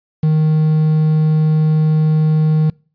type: tone with quantisation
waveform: triangle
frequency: 155.56 Hz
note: D#3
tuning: in tune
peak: -8 dBFS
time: 0.23-2.7 s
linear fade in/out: 5 ms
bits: 6
effects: noise-tail reverb RT60 0.4 s tail -26 dB re dry + resampled to 11025 Hz